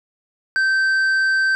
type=tone with tanh clipping; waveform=sine; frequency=1554 Hz; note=G6; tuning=16 cents flat; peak=-16 dBFS; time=0.56-1.55 s; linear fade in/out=0 ms; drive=6 dB; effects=none